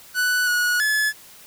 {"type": "tone with pitch steps", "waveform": "45% pulse", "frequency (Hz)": [1486, 1459, 1716], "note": ["F#6", "F#6", "A6"], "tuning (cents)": [7, -25, -44], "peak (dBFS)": -18, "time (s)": [0.14, 1.13], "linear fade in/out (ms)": 50, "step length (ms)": 330, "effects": ["white hiss -46 dBFS RMS until 1.46 s"]}